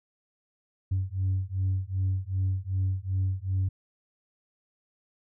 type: beating tone pair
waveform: sine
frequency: 93.5 / 96.1 Hz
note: F#2 / G2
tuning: +19 / -34 cents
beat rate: 2.6 Hz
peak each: -27 dBFS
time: 0.91-3.69 s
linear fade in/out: 10 ms
effects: tanh soft clip ceiling -21 dBFS